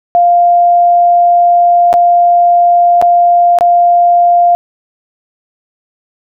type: tone with dropouts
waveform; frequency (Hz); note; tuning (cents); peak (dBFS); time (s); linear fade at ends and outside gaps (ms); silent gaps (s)
sine; 698.5; F5; 0; -4; 0.15-4.55; 0; 1.929-1.939 / 3.015-3.024 / 3.587-3.609
effects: none